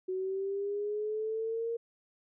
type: linear sweep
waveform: sine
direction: up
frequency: 370 to 466.3 Hz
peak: -31 dBFS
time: 0.08-1.77 s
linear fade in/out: 10 ms
effects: none